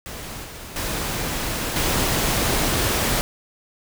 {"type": "noise with level steps", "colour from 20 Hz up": "pink", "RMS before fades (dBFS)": [-34, -37, -26, -21], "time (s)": [0.06, 3.21], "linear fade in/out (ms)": 0, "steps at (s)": [0.44, 0.76, 1.76], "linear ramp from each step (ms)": 2, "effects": []}